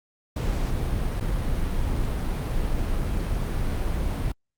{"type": "noise with dropouts", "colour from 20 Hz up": "brown", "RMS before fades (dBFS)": -25, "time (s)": [0.36, 4.32], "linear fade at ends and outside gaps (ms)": 5, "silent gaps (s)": [1.2, 1.207], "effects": ["Opus 48 kbps"]}